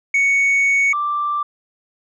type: tone pair in turn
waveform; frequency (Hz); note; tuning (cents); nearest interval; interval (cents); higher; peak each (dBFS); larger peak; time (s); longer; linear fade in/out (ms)
sine; 2225 / 1176.4; C#7 / D6; +6 / +3; major seventh; 1103; first; -10 / -17; first; 0.14-0.93 / 0.93-1.43; first; 5
effects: tanh soft clip ceiling -12 dBFS

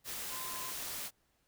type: tone in noise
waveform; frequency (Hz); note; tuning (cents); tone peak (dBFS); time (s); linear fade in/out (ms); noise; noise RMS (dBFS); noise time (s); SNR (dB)
sine; 1030; C6; -28; -45; 0.29-0.74; 50; white; -41; 0.04-1.11; -7
effects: pink hiss -75 dBFS RMS until 1.47 s

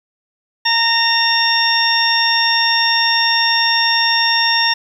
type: harmonic tone with a mistuned harmonic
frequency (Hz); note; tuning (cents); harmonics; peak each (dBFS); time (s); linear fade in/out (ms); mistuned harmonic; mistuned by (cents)
920; A#5; -23; 1 / 2 / 3 / 4 / 6; -19 / -18 / -22 / -20 / -16; 0.65-4.74; 10; 4; -23
effects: 7-bit

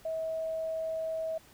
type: tone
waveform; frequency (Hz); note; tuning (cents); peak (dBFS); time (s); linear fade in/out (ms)
sine; 644; E5; -41; -31; 0.05-1.38; 5
effects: pink hiss -58 dBFS RMS until 1.53 s

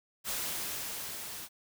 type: noise with level ramp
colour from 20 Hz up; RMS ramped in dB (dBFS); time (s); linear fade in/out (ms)
white; -34 to -43; 0.24-1.49; 50
effects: none

